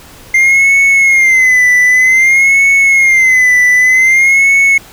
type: tone with vibrato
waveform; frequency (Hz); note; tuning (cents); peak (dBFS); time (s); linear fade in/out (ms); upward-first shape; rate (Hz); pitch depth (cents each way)
triangle; 2093; C7; 0; -3; 0.34-4.78; 5; sine; 0.53; 93
effects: pink hiss -36 dBFS RMS until 4.92 s